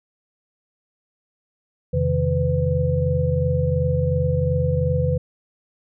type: tone cluster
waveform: sine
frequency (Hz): 85.6 / 133.1 / 155.9 / 502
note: F2 / C3 / D#3 / B4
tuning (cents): -34 / +30 / +4 / +28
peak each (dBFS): -23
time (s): 1.93-5.18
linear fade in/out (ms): 10
effects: none